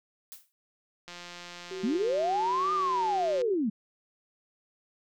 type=noise with exponential decay; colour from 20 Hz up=blue; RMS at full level=-41 dBFS; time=0.32-0.52 s; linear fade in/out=0 ms; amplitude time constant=42 ms
type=click train; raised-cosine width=0.2 ms; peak=-26 dBFS; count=410; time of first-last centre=1.08-3.417 s; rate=175 Hz
type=tone; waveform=sine; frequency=377.3 Hz; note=F#4; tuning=34 cents sharp; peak=-35 dBFS; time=1.71-3.54 s; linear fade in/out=2 ms
type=linear two-way sweep; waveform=sine; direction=up then down; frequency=196.5 to 1232 to 196.5 Hz; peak=-25 dBFS; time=1.83-3.7 s; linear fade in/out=10 ms; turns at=2.73 s
effects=none